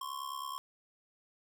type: ring-modulated tone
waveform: square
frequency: 1070 Hz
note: C6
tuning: 38 cents sharp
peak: -36 dBFS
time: 0.01-0.58 s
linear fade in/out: 0 ms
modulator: 34.7 Hz
effects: none